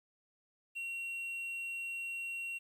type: tone with quantisation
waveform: triangle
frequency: 2740 Hz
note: F7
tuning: 34 cents flat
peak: -36 dBFS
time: 0.75-2.59 s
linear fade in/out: 20 ms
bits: 11
effects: none